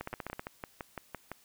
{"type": "two click trains", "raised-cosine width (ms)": 0.5, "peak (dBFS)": [-22, -23], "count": [7, 8], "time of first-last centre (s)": [[0.01, 0.395], [0.13, 1.316]], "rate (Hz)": [15.6, 5.9], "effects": ["white hiss -63 dBFS RMS until 1.44 s"]}